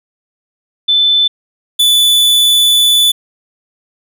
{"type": "tone pair in turn", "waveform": ["sine", "45% pulse"], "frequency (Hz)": [3520, 3478], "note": ["A7", "A7"], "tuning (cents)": [0, -21], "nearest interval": "unison", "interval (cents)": 21, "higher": "first", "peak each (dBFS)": -7, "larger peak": "neither", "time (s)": [[0.88, 1.28], [1.79, 3.12]], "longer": "second", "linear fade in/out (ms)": 10, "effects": []}